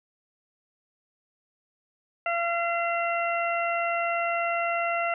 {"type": "harmonic tone", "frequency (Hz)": 683, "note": "F5", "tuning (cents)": -39, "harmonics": [1, 2, 3, 4], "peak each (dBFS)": [-27, -30, -32, -33], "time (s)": [2.26, 5.14], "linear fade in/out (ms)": 2, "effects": []}